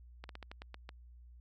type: slowing click train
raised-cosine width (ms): 0.3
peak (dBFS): -30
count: 8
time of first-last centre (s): 0.24-0.891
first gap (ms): 52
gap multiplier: 1.19
effects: added 60 Hz sine -53 dBFS peak until 1.4 s